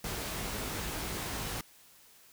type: noise with comb filter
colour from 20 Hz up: pink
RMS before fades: -37 dBFS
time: 0.04-1.61 s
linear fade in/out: 2 ms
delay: 19 ms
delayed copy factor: +0.5
effects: white hiss -59 dBFS RMS until 2.32 s